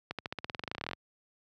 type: accelerating click train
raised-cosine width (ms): 0.3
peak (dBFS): -19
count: 20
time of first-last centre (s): 0.11-0.933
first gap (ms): 77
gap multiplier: 0.93
effects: high-pass 80 Hz 12 dB/octave